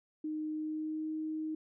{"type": "tone with pitch glide", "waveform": "sine", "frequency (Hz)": [308.6, 312.7], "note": ["D#4", "D#4"], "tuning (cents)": [-14, 9], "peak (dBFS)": -34, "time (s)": [0.24, 1.55], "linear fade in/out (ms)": 5, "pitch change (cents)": 23, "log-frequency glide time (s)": [0.51, 1.1], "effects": []}